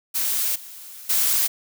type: noise with level steps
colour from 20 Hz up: blue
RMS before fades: -23 / -40 / -20 dBFS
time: 0.14-1.48 s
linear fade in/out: 20 ms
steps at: 0.55 / 1.09 s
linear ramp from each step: 10 ms
effects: none